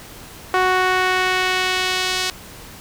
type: tone with band-pass filter sweep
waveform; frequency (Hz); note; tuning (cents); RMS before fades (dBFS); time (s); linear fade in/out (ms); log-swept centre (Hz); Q
sawtooth; 370; F#4; 0; -19; 0.54-2.3; 0; 1200 to 4500; 1
effects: pink hiss -39 dBFS RMS until 2.8 s